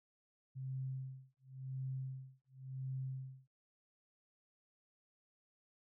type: tone with tremolo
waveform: sine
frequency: 131.8 Hz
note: C3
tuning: 13 cents sharp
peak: -38 dBFS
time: 0.55-3.48 s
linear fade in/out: 20 ms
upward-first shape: sine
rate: 0.93 Hz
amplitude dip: 100%
effects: none